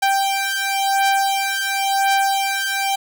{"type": "beating tone pair", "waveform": "sawtooth", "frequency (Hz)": [784, 784.95], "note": ["G5", "G5"], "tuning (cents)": [0, 2], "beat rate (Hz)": 0.95, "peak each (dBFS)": -16, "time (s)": [0.02, 2.96], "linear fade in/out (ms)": 10, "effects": []}